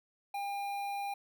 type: tone with notch filter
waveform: square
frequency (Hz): 803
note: G5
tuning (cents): +41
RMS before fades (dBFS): -37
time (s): 0.34-1.14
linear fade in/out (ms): 5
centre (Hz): 6600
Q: 0.73
effects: none